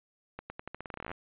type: accelerating click train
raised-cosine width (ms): 0.5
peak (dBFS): -24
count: 18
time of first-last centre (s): 0.39-1.115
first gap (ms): 110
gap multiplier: 0.86
effects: resampled to 8000 Hz